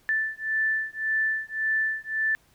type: beating tone pair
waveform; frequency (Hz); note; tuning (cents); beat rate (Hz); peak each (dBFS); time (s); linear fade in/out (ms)
sine; 1760 / 1761.8; A6 / A6; 0 / +2; 1.8; -27; 0.09-2.35; 0
effects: pink hiss -62 dBFS RMS until 2.54 s